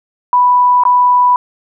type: tone with dropouts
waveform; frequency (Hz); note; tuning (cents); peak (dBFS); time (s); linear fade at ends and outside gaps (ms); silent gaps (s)
sine; 987.8; B5; 0; -6; 0.33-1.36; 1; 0.836-0.852
effects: none